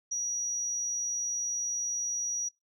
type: tone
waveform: sine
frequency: 5790 Hz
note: F#8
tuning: 38 cents flat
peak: -28 dBFS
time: 0.11-2.49 s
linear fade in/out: 10 ms
effects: noise-tail reverb RT60 0.2 s tail -26 dB re dry + tanh soft clip ceiling -24 dBFS